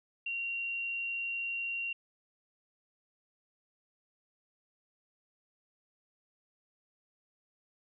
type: tone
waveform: sine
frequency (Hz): 2756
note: F7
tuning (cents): -24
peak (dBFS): -33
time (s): 0.26-1.93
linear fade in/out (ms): 5
effects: none